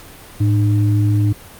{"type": "tone pair together", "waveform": "sine", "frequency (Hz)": [106.9, 302.4], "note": ["A2", "D#4"], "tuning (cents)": [-49, -49], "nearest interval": "octave + tritone", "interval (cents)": 1800, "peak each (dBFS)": [-12, -21], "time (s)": [0.4, 1.33], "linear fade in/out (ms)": 10, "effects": ["pink hiss -39 dBFS RMS until 1.59 s", "Opus 48 kbps"]}